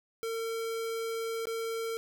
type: tone with dropouts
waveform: square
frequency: 454 Hz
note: A#4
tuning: 46 cents flat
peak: -33 dBFS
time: 0.23-1.97 s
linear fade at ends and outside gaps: 0 ms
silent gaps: 1.455-1.47 s
effects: none